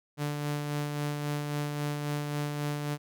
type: tone with tremolo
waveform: sawtooth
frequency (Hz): 146.83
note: D3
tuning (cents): 0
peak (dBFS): -25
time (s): 0.17-2.98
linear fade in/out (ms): 50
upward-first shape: sine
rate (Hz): 3.7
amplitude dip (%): 35
effects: none